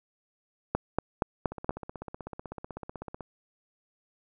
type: two click trains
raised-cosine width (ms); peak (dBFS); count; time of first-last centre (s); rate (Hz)
1; -24 / -11; 28 / 5; 1.52-3.208 / 0.75-1.693; 16 / 4.24
effects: none